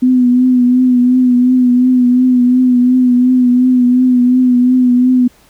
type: tone with vibrato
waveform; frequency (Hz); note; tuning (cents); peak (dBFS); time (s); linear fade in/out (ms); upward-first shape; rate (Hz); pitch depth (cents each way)
sine; 250.3; B3; +23; -6; 0.02-5.28; 10; triangle; 2.8; 44
effects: pink hiss -48 dBFS RMS until 5.49 s